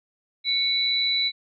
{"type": "tone pair together", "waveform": "sine", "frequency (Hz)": [2223, 3961], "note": ["C#7", "B7"], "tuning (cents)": [4, 4], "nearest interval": "minor seventh", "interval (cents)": 1000, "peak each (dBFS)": [-28, -21], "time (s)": [0.44, 1.32], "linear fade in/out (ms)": 50, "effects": []}